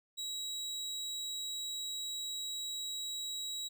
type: tone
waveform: 30% pulse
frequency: 3866 Hz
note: B7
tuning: 38 cents flat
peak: -35 dBFS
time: 0.17-3.69 s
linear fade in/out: 20 ms
effects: none